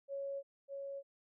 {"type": "tone with echo", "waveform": "sine", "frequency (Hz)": 554.4, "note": "C#5", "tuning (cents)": 0, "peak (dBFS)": -38, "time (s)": [0.08, 0.43], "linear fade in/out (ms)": 50, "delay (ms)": 600, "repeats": 1, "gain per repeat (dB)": -3, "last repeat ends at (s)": 1.03, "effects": []}